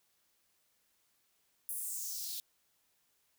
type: noise with high-pass filter sweep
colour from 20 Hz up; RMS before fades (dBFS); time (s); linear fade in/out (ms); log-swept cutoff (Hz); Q
blue; -40; 1.69-2.4; 0; 11000 to 3700; 3
effects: white hiss -75 dBFS RMS until 3.38 s